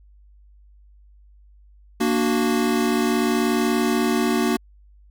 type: chord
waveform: square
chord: Bb augmented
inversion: none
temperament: equal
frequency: 233.1 / 293.7 / 370 Hz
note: Bb3 / D4 / F#4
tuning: 0 / 0 / 0 cents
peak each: -22 / -25 / -24 dBFS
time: 2-4.57 s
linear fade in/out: 10 ms
effects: added 50 Hz sine -48 dBFS peak until 5.1 s